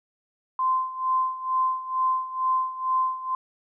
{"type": "tone with tremolo", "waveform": "sine", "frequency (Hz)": 1037, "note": "C6", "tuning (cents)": -16, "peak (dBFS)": -19, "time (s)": [0.59, 3.35], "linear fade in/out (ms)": 2, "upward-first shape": "sine", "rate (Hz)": 2.2, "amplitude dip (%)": 80, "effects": []}